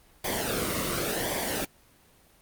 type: noise with flanger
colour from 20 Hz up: pink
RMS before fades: -29 dBFS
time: 0.24-1.65 s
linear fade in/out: 5 ms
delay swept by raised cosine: 0.73 to 1.24 ms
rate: 0.9 Hz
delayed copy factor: -0.75
effects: pink hiss -59 dBFS RMS until 2.41 s + Opus 24 kbps